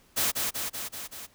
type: noise with echo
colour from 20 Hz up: white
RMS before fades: -26 dBFS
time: 0.16-0.32 s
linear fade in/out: 20 ms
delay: 190 ms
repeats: 5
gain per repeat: -3 dB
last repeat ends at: 1.27 s
effects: pink hiss -61 dBFS RMS until 1.34 s